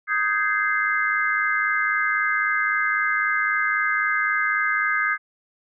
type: chord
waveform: sine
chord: Ab major seventh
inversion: second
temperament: just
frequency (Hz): 1245.9 / 1557.4 / 1661.2 / 2077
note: Eb6 / G6 / Ab6 / C7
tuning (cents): +2 / -12 / 0 / -13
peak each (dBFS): -25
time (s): 0.07-5.18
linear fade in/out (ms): 50
effects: none